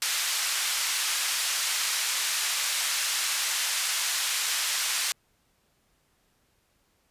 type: band-pass noise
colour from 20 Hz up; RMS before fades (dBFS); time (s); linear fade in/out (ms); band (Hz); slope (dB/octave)
white; -28; 0.02-5.12; 0; 1300 to 7900; 12
effects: pink hiss -69 dBFS RMS until 7.1 s + resampled to 32000 Hz